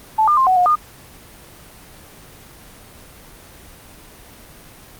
sine tone with pitch steps, 873 / 1202 / 1055 / 745 / 719 / 1219 Hz, A5 / D6 / C6 / F#5 / F#5 / D#6, -14 / +40 / +14 / +12 / -50 / -36 cents, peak -11 dBFS, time 0.18-0.756 s, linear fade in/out 10 ms, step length 96 ms, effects pink hiss -42 dBFS RMS until 4.99 s + Opus 24 kbps

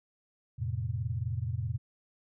sine chord, F major, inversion none, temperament equal with one note detuned, 87.31 / 112.12 / 130.81 Hz, F2 / A2 / C3, 0 / +33 / 0 cents, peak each -36 / -33 / -36 dBFS, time 0.58-1.78 s, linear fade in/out 20 ms, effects none

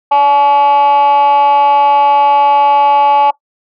sine tone with frequency modulation, 854 Hz, G#5, 48 cents sharp, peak -3 dBFS, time 0.11-3.31 s, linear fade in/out 10 ms, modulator 279 Hz, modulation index 0.51, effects noise-tail reverb RT60 0.1 s tail -19 dB re dry + tanh soft clip ceiling -5 dBFS

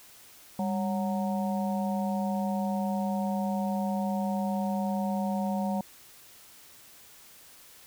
harmonic tone with a mistuned harmonic, 185 Hz, F#3, in tune, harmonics 1 / 3 / 4 / 5, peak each -28 / -36 / -35 / -38 dBFS, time 0.59-5.81 s, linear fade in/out 2 ms, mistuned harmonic 1, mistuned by +130 cents, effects white hiss -53 dBFS RMS until 7.86 s

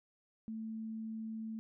sine tone, 221.5 Hz, A3, 12 cents sharp, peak -39 dBFS, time 0.48-1.59 s, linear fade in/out 0 ms, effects none

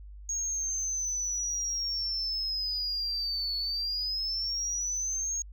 sine linear two-way sweep, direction down then up, 6590 to 4413 to 6590 Hz, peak -28 dBFS, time 0.29-5.42 s, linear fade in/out 2 ms, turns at 3.57 s, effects tanh soft clip ceiling -25 dBFS + added 50 Hz sine -43 dBFS peak until 5.52 s

